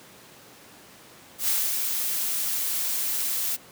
blue noise with ADSR envelope, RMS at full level -23 dBFS, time 1.38-3.57 s, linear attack 100 ms, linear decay 230 ms, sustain -4 dB, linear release 25 ms, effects pink hiss -49 dBFS RMS until 3.71 s + high-pass 150 Hz 12 dB/octave

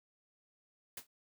white noise with exponential decay, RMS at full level -39 dBFS, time 0.97-1.07 s, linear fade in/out 5 ms, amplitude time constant 21 ms, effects high-pass 60 Hz 12 dB/octave

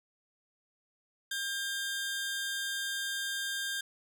sawtooth tone pair together, 1600 / 3610 Hz, G6 / A7, +35 / +44 cents, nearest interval octave + major second, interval 1409 cents, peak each -31 / -35 dBFS, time 1.31-3.81 s, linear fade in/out 5 ms, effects none

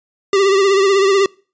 square tone with vibrato, 392 Hz, G4, in tune, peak -11 dBFS, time 0.33-1.26 s, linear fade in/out 2 ms, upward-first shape triangle, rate 16 Hz, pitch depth 66 cents each way, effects noise-tail reverb RT60 0.4 s tail -26 dB re dry + resampled to 16000 Hz

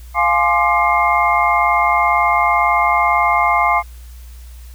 sine tone cluster, 697 / 839 / 1049 / 1187 / 2126 Hz, F5 / G#5 / C6 / D6 / C7, -4 / +17 / +4 / +18 / +27 cents, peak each -18 dBFS, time 0.14-3.83 s, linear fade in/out 50 ms, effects added 60 Hz sine -33 dBFS peak until 4.74 s + white hiss -48 dBFS RMS until 4.74 s

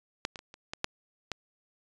clicks, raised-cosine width 0.2 ms, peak -12 / -23 / -29 / -30 / -18 / -10 / -15 dBFS, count 7, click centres 0.251 / 0.358 / 0.391 / 0.541 / 0.735 / 0.844 / 1.317 s, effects resampled to 22050 Hz

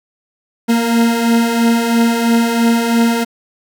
40% pulse beating tone pair, 229.7 / 232.7 Hz, A#3 / A#3, -25 / -3 cents, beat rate 3 Hz, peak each -17 / -11 dBFS, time 0.68-3.25 s, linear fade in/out 20 ms, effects 8-bit

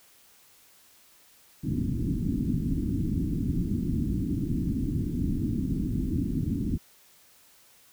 white low-pass noise, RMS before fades -28 dBFS, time 1.63-6.78 s, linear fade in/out 20 ms, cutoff 300 Hz, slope 48 dB/octave, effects white hiss -58 dBFS RMS until 7.92 s

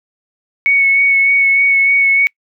sine tone with vibrato, 2216 Hz, C#7, 1 cent flat, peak -8 dBFS, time 0.66-2.27 s, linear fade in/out 0 ms, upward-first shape sine, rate 3.3 Hz, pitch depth 16 cents each way, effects noise-tail reverb RT60 0.1 s tail -26 dB re dry

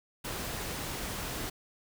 pink noise, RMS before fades -37 dBFS, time 0.24-1.5 s, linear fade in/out 10 ms, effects none

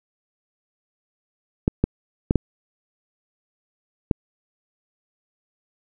clicks, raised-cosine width 3 ms, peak -4 dBFS, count 5, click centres 1.679 / 1.84 / 2.309 / 2.357 / 4.112 s, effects none

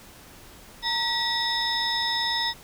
sine tone cluster, 922 / 1928 / 3574 / 3789 / 5230 Hz, A#5 / B6 / A7 / A#7 / E8, -19 / -42 / +26 / +27 / -15 cents, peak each -29 dBFS, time 0.82-2.54 s, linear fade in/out 50 ms, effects tanh soft clip ceiling -16 dBFS + pink hiss -48 dBFS RMS until 2.63 s

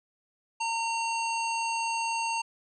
harmonic tone, 914 Hz, A#5, 34 cents flat, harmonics 1 / 3 / 5 / 7 / 9, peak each -29 / -33 / -40 / -40 / -44 dBFS, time 0.6-2.42 s, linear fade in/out 10 ms, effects none

